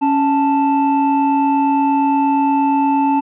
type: tone pair together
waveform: triangle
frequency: 277.2 / 880.1 Hz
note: C#4 / A5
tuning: 0 / 0 cents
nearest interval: octave + minor sixth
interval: 2000 cents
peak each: -13 dBFS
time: 0.01-3.21 s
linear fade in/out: 20 ms
effects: resampled to 8000 Hz